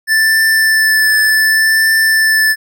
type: tone with vibrato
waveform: square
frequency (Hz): 1760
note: A6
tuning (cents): 0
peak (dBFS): -9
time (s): 0.07-2.56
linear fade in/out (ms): 50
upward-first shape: triangle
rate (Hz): 0.67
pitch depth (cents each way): 16
effects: none